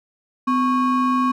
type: ring-modulated tone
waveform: triangle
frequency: 679 Hz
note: F5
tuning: 49 cents flat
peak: -11 dBFS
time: 0.47-1.32 s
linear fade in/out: 10 ms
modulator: 425 Hz
effects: none